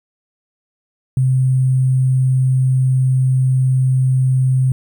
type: tone with sample-and-hold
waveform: sine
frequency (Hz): 129.9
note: C3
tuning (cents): -12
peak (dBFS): -11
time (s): 1.17-4.72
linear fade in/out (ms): 2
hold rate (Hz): 8820
effects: none